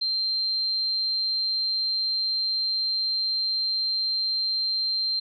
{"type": "tone", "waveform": "sine", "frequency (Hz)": 4152, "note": "C8", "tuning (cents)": -14, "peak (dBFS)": -23, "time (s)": [0.01, 5.2], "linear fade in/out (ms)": 10, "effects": []}